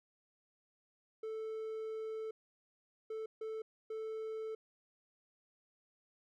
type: tone bursts at uneven times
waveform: triangle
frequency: 440 Hz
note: A4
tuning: in tune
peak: -37 dBFS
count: 4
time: 1.23-2.31 / 3.1-3.26 / 3.41-3.62 / 3.9-4.55 s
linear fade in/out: 5 ms
effects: none